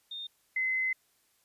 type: tone pair in turn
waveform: sine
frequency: 3650 / 2048 Hz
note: A#7 / C7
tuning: -37 / -38 cents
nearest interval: minor seventh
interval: 1001 cents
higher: first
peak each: -37 / -27 dBFS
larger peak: second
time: 0.11-0.27 / 0.56-0.93 s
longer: second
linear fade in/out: 5 ms
effects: white hiss -70 dBFS RMS until 1.44 s + resampled to 32000 Hz